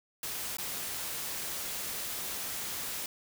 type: noise with dropouts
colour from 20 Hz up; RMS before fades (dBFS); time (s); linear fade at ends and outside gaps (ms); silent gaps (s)
white; -37; 0.23-3.06; 2; 0.57-0.584
effects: none